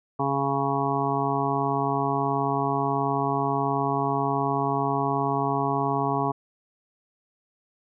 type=harmonic tone; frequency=138.59 Hz; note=C#3; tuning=in tune; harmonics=1 / 2 / 3 / 5 / 6 / 7 / 8; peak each=-30 / -30 / -30 / -30 / -30 / -30 / -30 dBFS; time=0.19-6.32 s; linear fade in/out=10 ms; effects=none